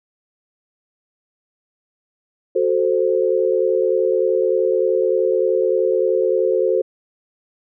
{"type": "chord", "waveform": "sine", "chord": "F# diminished", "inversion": "none", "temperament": "equal", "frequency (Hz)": [370, 440, 523.3], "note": ["F#4", "A4", "C5"], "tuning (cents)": [0, 0, 0], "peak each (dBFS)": -19, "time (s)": [2.55, 6.82], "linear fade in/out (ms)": 10, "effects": []}